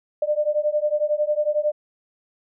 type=beating tone pair; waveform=sine; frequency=594 / 605 Hz; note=D5 / D#5; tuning=+20 / -49 cents; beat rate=11 Hz; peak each=-22 dBFS; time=0.22-1.72 s; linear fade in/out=5 ms; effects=none